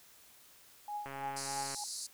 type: tone with tremolo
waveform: sine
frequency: 830.6 Hz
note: G#5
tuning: in tune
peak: -35 dBFS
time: 0.88-1.84 s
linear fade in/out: 2 ms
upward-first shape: triangle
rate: 3.2 Hz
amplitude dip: 100%
type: click train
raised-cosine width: 0.5 ms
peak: -29 dBFS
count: 95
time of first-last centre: 1.06-1.746 s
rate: 137 Hz
type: band-pass noise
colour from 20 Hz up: pink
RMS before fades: -42 dBFS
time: 1.36-2.07 s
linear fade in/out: 10 ms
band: 4100 to 11000 Hz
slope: 96 dB/octave
effects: white hiss -60 dBFS RMS until 2.13 s